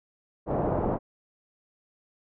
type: low-pass noise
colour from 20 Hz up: white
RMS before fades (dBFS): -27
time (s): 0.46-0.99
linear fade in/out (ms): 50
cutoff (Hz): 760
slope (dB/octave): 24
effects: none